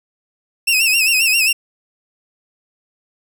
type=tone with vibrato; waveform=sawtooth; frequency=2637 Hz; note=E7; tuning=in tune; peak=-9 dBFS; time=0.67-1.53 s; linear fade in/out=10 ms; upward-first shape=sine; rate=7.5 Hz; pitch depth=95 cents each way; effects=none